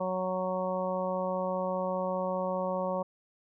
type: harmonic tone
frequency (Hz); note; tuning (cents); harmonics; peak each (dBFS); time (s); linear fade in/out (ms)
185; F#3; 0; 1 / 2 / 3 / 4 / 5 / 6; -36 / -42 / -31 / -40 / -37 / -39; 0-3.03; 10
effects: none